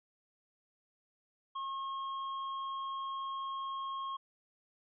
sine tone with hard clipping, 1081 Hz, C#6, 44 cents flat, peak -38 dBFS, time 1.55-4.17 s, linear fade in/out 10 ms, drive 6 dB, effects resampled to 11025 Hz

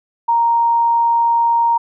sine tone, 932.3 Hz, A#5, in tune, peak -11 dBFS, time 0.28-1.78 s, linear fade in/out 10 ms, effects none

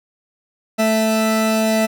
40% pulse tone pair together, 220 / 659.3 Hz, A3 / E5, 0 / 0 cents, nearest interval octave + perfect fifth, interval 1900 cents, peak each -16 / -17 dBFS, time 0.78-1.87 s, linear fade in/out 20 ms, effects none

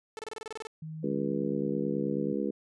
sawtooth tone bursts, 439.2 Hz, A4, 3 cents flat, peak -33 dBFS, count 11, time 0.17-0.67 s, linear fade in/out 0 ms, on 20 ms, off 28 ms
sine tone with vibrato, 155.56 Hz, D#3, in tune, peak -37 dBFS, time 0.82-2.33 s, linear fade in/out 5 ms, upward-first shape square, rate 2.2 Hz, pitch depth 23 cents each way
harmonic tone, 69.3 Hz, C#2, in tune, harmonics 3 / 4 / 5 / 6 / 7, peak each -33 / -34 / -35 / -36 / -36 dBFS, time 1.03-2.51 s, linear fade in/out 10 ms
effects resampled to 22050 Hz

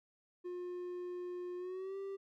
triangle tone with pitch glide, 357 to 391.6 Hz, F4 to G4, +38 to -2 cents, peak -38 dBFS, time 0.44-2.17 s, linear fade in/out 20 ms, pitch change +160 cents, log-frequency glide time 1.57-1.97 s, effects none

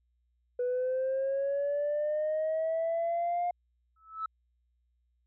sine linear sweep, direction up, 490 to 709 Hz, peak -26 dBFS, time 0.59-3.51 s, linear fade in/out 5 ms
sine tone with exponential growth, 1306 Hz, E6, 17 cents flat, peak -28 dBFS, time 3.96-4.26 s, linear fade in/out 5 ms, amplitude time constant 65 ms
effects tanh soft clip ceiling -25 dBFS + added 60 Hz sine -70 dBFS peak until 5.26 s

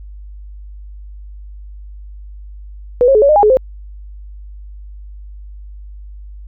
sine tone with pitch steps, 491.1 / 542 / 427.3 / 561 / 609 / 818 / 424.1 / 520 Hz, B4 / C#5 / G#4 / C#5 / D#5 / G#5 / G#4 / C5, -10 / -39 / +49 / +21 / -37 / -26 / +36 / -11 cents, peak -6 dBFS, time 3.01-3.57 s, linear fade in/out 0 ms, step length 70 ms, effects added 50 Hz sine -30 dBFS peak until 6.47 s

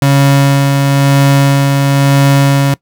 35% pulse tone with tremolo, 139.1 Hz, C#3, 6 cents sharp, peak -3 dBFS, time 0.02-2.74 s, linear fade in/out 2 ms, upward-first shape sine, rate 1 Hz, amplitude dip 30%, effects noise-tail reverb RT60 0.1 s tail -21 dB re dry

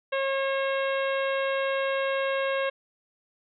harmonic tone, 542 Hz, C#5, 39 cents flat, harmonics 1 / 2 / 3 / 4 / 5 / 6 / 7, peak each -26 / -33 / -33 / -37 / -37 / -42 / -43 dBFS, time 0.12-2.7 s, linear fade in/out 10 ms, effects none

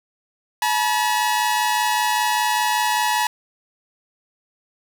sawtooth tone pair together, 858 / 963.1 Hz, A5 / B5, -44 / -44 cents, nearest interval major second, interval 200 cents, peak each -17 dBFS, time 0.62-3.27 s, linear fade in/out 2 ms, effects none

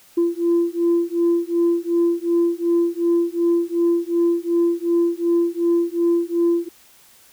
sine beating tone pair, 340 / 342.7 Hz, F4 / F4, -46 / -33 cents, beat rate 2.7 Hz, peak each -18 dBFS, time 0.17-6.69 s, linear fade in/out 10 ms, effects tanh soft clip ceiling -11 dBFS + white hiss -51 dBFS RMS until 7.32 s

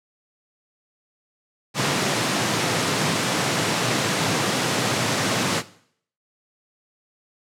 pink high-pass noise, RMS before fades -22 dBFS, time 1.74-5.63 s, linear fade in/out 50 ms, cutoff 110 Hz, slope 48 dB/octave, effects noise-tail reverb RT60 0.6 s tail -17 dB re dry + low-pass 8000 Hz 12 dB/octave

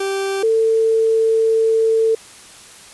40% pulse / sine tone pair in turn, 390.4 / 447.2 Hz, G4 / A4, -7 / +28 cents, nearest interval major second, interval 235 cents, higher second, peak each -18 / -12 dBFS, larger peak second, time 0-0.43 / 0.43-2.15 s, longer second, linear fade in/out 5 ms, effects white hiss -41 dBFS RMS until 2.93 s + resampled to 24000 Hz

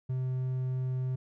triangle tone, 128.8 Hz, C3, 27 cents flat, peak -27 dBFS, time 0.09-1.16 s, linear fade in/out 10 ms, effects none

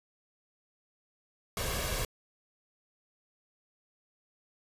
pink noise with comb filter, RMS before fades -33 dBFS, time 1.57-2.05 s, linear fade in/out 2 ms, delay 1.8 ms, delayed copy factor +0.6, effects resampled to 32000 Hz

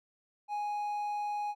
triangle tone, 830 Hz, G#5, 1 cent flat, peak -30 dBFS, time 0.48-1.55 s, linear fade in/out 50 ms, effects none

